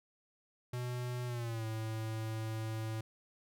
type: tone with pitch glide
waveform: square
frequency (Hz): 123.47 to 110.64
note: B2 to A2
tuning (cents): 0 to +10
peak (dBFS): -37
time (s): 0.73-3.01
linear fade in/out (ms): 5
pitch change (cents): -190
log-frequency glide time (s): 1.26-1.65
effects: none